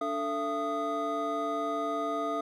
triangle tone cluster, 290.7 / 443.8 / 675 / 1238 Hz, D4 / A4 / E5 / D#6, -18 / +15 / +41 / -9 cents, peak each -34 / -35 / -31 / -32 dBFS, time 0.01-2.41 s, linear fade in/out 5 ms, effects none

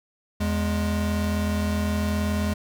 square tone pair together, 82.41 / 208.1 Hz, E2 / G#3, 0 / +4 cents, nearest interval octave + major third, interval 1604 cents, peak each -26 dBFS, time 0.4-2.54 s, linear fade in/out 10 ms, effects none

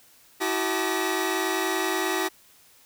sawtooth tone cluster, 326.9 / 377.4 / 873 / 1209 / 1914 Hz, E4 / F#4 / A5 / D6 / A#6, -14 / +34 / -14 / +50 / +45 cents, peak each -26 / -24 / -29 / -31 / -28 dBFS, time 0.4-2.29 s, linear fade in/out 20 ms, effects white hiss -56 dBFS RMS until 2.85 s

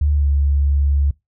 sine tone with pitch glide, 73.42 to 70.76 Hz, D2 to C#2, 0 to +36 cents, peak -13 dBFS, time 0.01-1.11 s, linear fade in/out 5 ms, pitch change -64 cents, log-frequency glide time 0.13-0.27 s, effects noise-tail reverb RT60 0.2 s tail -23 dB re dry

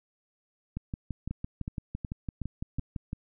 two click trains, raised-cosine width 5 ms, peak -21 / -21 dBFS, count 15 / 5, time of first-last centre 0.77-3.131 / 1.31-2.786 s, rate 5.93 / 2.71 Hz, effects none

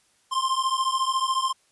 square beating tone pair, 1046.5 / 1060.5 Hz, C6 / C6, 0 / +23 cents, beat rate 14 Hz, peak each -26 dBFS, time 0.31-1.53 s, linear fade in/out 20 ms, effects white hiss -64 dBFS RMS until 1.71 s + resampled to 24000 Hz

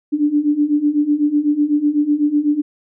sine beating tone pair, 290 / 298 Hz, D4 / D4, -22 / +25 cents, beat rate 8 Hz, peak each -18 / -15 dBFS, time 0.12-2.62 s, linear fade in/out 20 ms, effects none

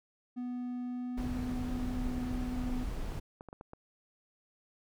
triangle tone with pitch glide, 246.9 to 249.6 Hz, B3 to B3, 0 to +19 cents, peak -33 dBFS, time 0.36-2.85 s, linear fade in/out 20 ms, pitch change +19 cents, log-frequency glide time 0.84-1.42 s
brown noise, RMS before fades -37 dBFS, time 1.17-3.2 s, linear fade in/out 10 ms
clicks, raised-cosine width 1 ms, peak -32 dBFS, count 9, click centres 1.798 / 2.233 / 2.695 / 3.12 / 3.409 / 3.487 / 3.529 / 3.611 / 3.734 s
effects none

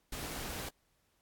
pink noise, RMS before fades -41 dBFS, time 0.12-0.69 s, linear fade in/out 5 ms, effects pink hiss -75 dBFS RMS until 1.21 s + AAC 64 kbps

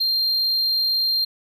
triangle tone, 4186 Hz, C8, in tune, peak -17 dBFS, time 0-1.25 s, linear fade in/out 10 ms, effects none

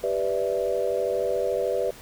sine chord, E minor seventh, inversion first, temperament equal, 392 / 493.9 / 587.3 / 659.3 Hz, G4 / B4 / D5 / E5, 0 / 0 / 0 / 0 cents, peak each -29 / -26 / -28 / -31 dBFS, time 0.03-1.91 s, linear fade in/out 10 ms, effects pink hiss -46 dBFS RMS until 2.01 s

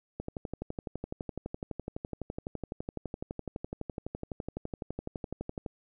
click train, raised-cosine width 2 ms, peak -22 dBFS, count 66, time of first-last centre 0.2-5.662 s, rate 11.9 Hz, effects none

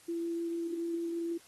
sine tone with vibrato, 337 Hz, E4, 38 cents sharp, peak -32 dBFS, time 0.08-1.38 s, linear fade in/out 10 ms, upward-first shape triangle, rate 6.7 Hz, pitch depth 9 cents each way, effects white hiss -59 dBFS RMS until 1.47 s + AAC 32 kbps

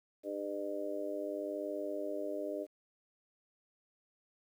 harmonic tone, 100.8 Hz, G2, 49 cents sharp, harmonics 3 / 4 / 5 / 6, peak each -42 / -42 / -44 / -39 dBFS, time 0.23-2.67 s, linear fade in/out 50 ms, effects 11-bit

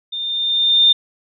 sine tone with level ramp, 3615 Hz, A7, 46 cents sharp, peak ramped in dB -23 to -7 dBFS, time 0.12-0.93 s, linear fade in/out 10 ms, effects none

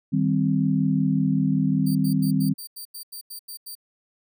sine chord, C minor, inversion first, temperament equal, 155.56 / 196 / 261.6 Hz, Eb3 / G3 / C4, 0 / 0 / 0 cents, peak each -23 dBFS, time 0.12-2.54 s, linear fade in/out 20 ms
10% pulse tone bursts, 4644 Hz, D8, 20 cents flat, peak -28 dBFS, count 11, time 1.86-3.753 s, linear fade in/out 10 ms, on 93 ms, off 87 ms
effects none

